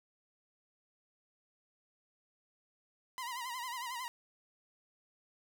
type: tone with vibrato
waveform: sawtooth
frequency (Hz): 986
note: B5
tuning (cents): -3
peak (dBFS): -35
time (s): 3.18-4.08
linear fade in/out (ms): 0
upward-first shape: sine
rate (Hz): 11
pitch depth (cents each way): 95
effects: none